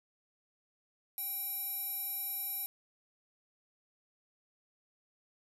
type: tone with band-pass filter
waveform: square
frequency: 781 Hz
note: G5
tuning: 7 cents flat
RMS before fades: -38 dBFS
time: 1.18-2.66 s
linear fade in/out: 0 ms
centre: 12000 Hz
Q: 9.7
effects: 12-bit